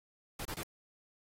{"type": "noise bursts", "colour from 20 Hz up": "pink", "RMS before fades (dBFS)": -41, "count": 3, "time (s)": [0.39, 0.631], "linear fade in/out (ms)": 5, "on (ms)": 63, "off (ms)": 26, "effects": ["AAC 48 kbps"]}